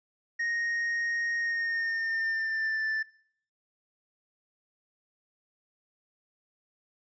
triangle tone with pitch glide, 1864.7 to 1763.1 Hz, A#6 to A6, 0 to +3 cents, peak -26 dBFS, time 0.39-3.03 s, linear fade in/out 10 ms, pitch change -97 cents, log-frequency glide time 1.38-2.84 s, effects noise-tail reverb RT60 0.6 s tail -20 dB re dry + resampled to 16000 Hz

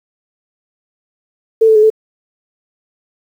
sine tone with pitch steps, 446.6 / 439.6 / 426.3 / 437.4 Hz, A4 / A4 / G#4 / A4, +26 / -2 / +45 / -10 cents, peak -5 dBFS, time 1.61-1.902 s, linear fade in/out 10 ms, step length 73 ms, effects 7-bit

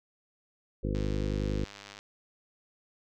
harmonic tone, 50.9 Hz, G#1, 34 cents flat, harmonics 1 / 2 / 3 / 4 / 5 / 6 / 7 / 9 / 10, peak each -32 / -35 / -37 / -38 / -39 / -40 / -40 / -42 / -42 dBFS, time 0.83-1.65 s, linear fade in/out 10 ms
click train, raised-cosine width 0.2 ms, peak -28 dBFS, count 106, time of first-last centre 0.95-1.99 s, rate 101 Hz
effects none

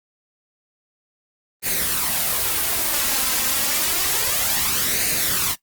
white noise with flanger, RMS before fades -21 dBFS, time 1.62-5.56 s, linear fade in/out 50 ms, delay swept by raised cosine 0.44 to 3.84 ms, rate 0.29 Hz, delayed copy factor +0.55, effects noise-tail reverb RT60 0.1 s tail -17 dB re dry + Opus 24 kbps

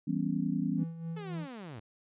sine chord, C# half-diminished seventh, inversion first, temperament equal with one note detuned, 165.39 / 196 / 246.9 / 277.2 Hz, E3 / G3 / B3 / C#4, +6 / 0 / 0 / 0 cents, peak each -34 dBFS, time 0.07-0.84 s, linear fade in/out 10 ms
triangle tone with tremolo, 165.1 Hz, E3, 3 cents sharp, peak -32 dBFS, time 0.76-1.48 s, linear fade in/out 50 ms, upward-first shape sine, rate 3.7 Hz, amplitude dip 60%
sawtooth linear sweep, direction down, 440 to 98 Hz, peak -38 dBFS, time 1.16-1.8 s, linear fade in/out 10 ms
effects resampled to 8000 Hz

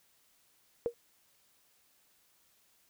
sine tone with exponential decay, 472.7 Hz, A#4, 24 cents sharp, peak -24 dBFS, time 0.86-0.94 s, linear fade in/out 0 ms, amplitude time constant 17 ms, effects white hiss -69 dBFS RMS until 2.89 s

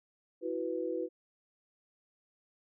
sine chord, E suspended second, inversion none, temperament equal, 329.6 / 370 / 493.9 Hz, E4 / F#4 / B4, 0 / 0 / 0 cents, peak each -37 / -37 / -36 dBFS, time 0.41-1.09 s, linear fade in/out 50 ms, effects none

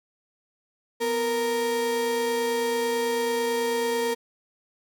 35% pulse tone pair together, 246.9 / 464.7 Hz, B3 / A#4, 0 / -5 cents, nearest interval major seventh, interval 1095 cents, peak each -32 / -22 dBFS, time 1-4.15 s, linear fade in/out 20 ms, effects none

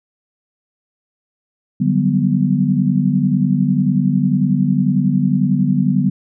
sine chord, G major seventh, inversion second, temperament equal, 146.83 / 185 / 196 / 246.9 Hz, D3 / F#3 / G3 / B3, 0 / 0 / 0 / 0 cents, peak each -18 dBFS, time 1.8-6.1 s, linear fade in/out 10 ms, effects none

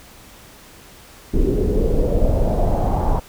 brown noise with low-pass filter sweep, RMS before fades -17 dBFS, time 1.33-3.2 s, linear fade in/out 10 ms, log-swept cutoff 350 to 910 Hz, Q 4.4, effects pink hiss -44 dBFS RMS until 3.28 s

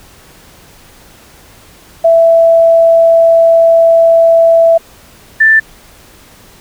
sine tone pair in turn, 663 / 1770 Hz, E5 / A6, +10 / +10 cents, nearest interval octave + perfect fourth, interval 1700 cents, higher second, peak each -3 dBFS, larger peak neither, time 2.04-4.78 / 5.4-5.6 s, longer first, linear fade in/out 10 ms, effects pink hiss -40 dBFS RMS until 6.6 s

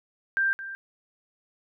sine tone with echo, 1580 Hz, G6, 13 cents sharp, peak -21 dBFS, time 0.37-0.53 s, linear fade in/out 0 ms, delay 220 ms, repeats 1, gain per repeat -13 dB, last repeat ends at 0.75 s, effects none

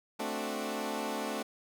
15% pulse chord, D dominant seventh, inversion second, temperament equal, 220 / 261.6 / 293.7 / 370 Hz, A3 / C4 / D4 / F#4, 0 / 0 / 0 / 0 cents, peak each -31 / -33 / -33 / -36 dBFS, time 0.19-1.43 s, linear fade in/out 10 ms, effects none

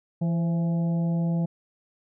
harmonic tone with a mistuned harmonic, 167.8 Hz, E3, 31 cents sharp, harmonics 1 / 2 / 3 / 4 / 5, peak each -22 / -39 / -39 / -40 / -46 dBFS, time 0.21-1.46 s, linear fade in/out 10 ms, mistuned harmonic 3, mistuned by +55 cents, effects none

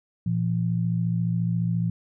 sine tone pair together, 116.54 / 170.92 Hz, A#2 / F3, 0 / -37 cents, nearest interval perfect fifth, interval 663 cents, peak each -25 / -24 dBFS, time 0.26-1.9 s, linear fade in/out 5 ms, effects none

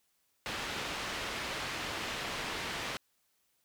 white low-pass noise, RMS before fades -38 dBFS, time 0.46-2.97 s, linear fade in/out 0 ms, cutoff 3100 Hz, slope 12 dB/octave, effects white hiss -75 dBFS RMS until 3.64 s

